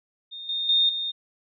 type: tone with level steps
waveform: sine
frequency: 3662 Hz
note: A#7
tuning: 32 cents flat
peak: -35 / -25 / -17 / -26 dBFS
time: 0.31-1.12 s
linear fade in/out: 20 ms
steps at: 0.49 / 0.69 / 0.89 s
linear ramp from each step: 2 ms
effects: none